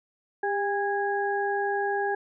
sine tone cluster, 400.1 / 810 / 1652 Hz, G4 / G#5 / G#6, +35 / -43 / -10 cents, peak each -28 / -28 / -31 dBFS, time 0.43-2.15 s, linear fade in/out 5 ms, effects none

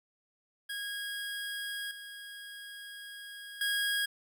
25% pulse tone with level steps, 1642 Hz, G#6, 20 cents flat, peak -32 / -40 / -25 dBFS, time 0.69-4.06 s, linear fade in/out 10 ms, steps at 1.91 / 3.61 s, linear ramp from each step 2 ms, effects 11-bit

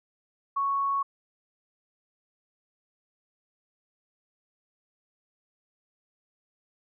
sine tone, 1108.7 Hz, C#6, in tune, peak -24 dBFS, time 0.56-1.03 s, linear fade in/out 10 ms, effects none

